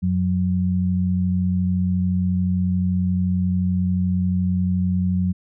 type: tone pair together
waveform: sine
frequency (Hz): 91.4 / 182.8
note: F#2 / F#3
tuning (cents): -21 / -21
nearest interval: octave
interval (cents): 1200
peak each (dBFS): -22 / -19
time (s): 0.02-5.33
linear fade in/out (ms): 20
effects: none